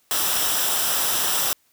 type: noise with comb filter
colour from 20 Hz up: white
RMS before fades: -22 dBFS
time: 0.11-1.53 s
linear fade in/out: 0 ms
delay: 0.45 ms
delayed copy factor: -0.55
effects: white hiss -63 dBFS RMS until 1.72 s